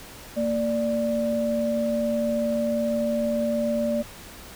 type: tone pair together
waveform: sine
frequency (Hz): 230.1 / 587.3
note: A#3 / D5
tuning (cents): -22 / 0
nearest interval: octave + major third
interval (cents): 1622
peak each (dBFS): -25 / -24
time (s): 0.36-4.03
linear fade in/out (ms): 20
effects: pink hiss -43 dBFS RMS until 4.55 s